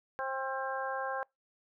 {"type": "harmonic tone with a mistuned harmonic", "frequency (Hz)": 265.7, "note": "C4", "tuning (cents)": 27, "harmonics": [2, 3, 4, 5, 6], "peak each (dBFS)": [-38, -38, -39, -44, -40], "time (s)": [0.19, 1.23], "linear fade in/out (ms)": 0, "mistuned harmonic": 5, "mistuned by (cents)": 18, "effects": ["noise-tail reverb RT60 0.2 s tail -26 dB re dry"]}